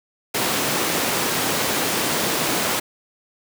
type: high-pass noise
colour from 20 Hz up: pink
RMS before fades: -22 dBFS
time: 0.34-2.8 s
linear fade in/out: 10 ms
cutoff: 210 Hz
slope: 12 dB/octave
effects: none